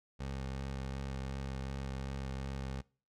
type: tone with vibrato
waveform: 20% pulse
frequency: 67 Hz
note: C2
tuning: 42 cents sharp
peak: -33 dBFS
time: 0.19-2.82 s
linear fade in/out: 20 ms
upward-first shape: sine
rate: 2.7 Hz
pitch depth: 20 cents each way
effects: noise-tail reverb RT60 0.4 s tail -24 dB re dry + low-pass 7000 Hz 12 dB/octave